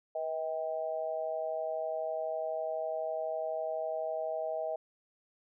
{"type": "tone with amplitude modulation", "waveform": "sine", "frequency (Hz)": 638, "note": "D#5", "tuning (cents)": 43, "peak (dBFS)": -28, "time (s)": [0.15, 4.76], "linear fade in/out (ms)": 5, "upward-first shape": "sine", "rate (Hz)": 152, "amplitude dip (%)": 90, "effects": []}